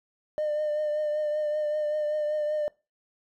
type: tone with vibrato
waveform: triangle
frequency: 603 Hz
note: D5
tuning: 46 cents sharp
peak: -22 dBFS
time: 0.38-2.68 s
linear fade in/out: 0 ms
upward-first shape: triangle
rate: 5.2 Hz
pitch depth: 31 cents each way
effects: noise-tail reverb RT60 0.3 s tail -25 dB re dry + tanh soft clip ceiling -21 dBFS